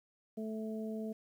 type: harmonic tone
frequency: 218.8 Hz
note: A3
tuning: 9 cents flat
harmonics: 1 / 2 / 3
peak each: -38 / -43 / -47 dBFS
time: 0.37-1.13 s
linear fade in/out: 10 ms
effects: 11-bit